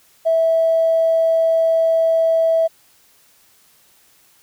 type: tone with tanh clipping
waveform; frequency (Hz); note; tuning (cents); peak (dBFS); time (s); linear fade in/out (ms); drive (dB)
triangle; 654; E5; -14; -12; 0.25-2.68; 20; 2
effects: white hiss -54 dBFS RMS until 4.42 s